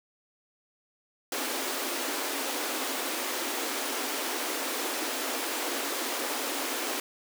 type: high-pass noise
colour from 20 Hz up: pink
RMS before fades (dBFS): -32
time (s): 1.32-7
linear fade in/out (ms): 2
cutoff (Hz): 250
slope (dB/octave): 96
effects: none